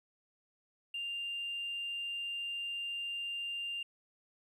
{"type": "tone", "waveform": "triangle", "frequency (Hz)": 2794, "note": "F7", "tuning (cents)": 0, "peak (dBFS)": -33, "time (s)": [0.94, 3.83], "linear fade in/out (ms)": 5, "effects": ["tanh soft clip ceiling -33 dBFS", "resampled to 32000 Hz"]}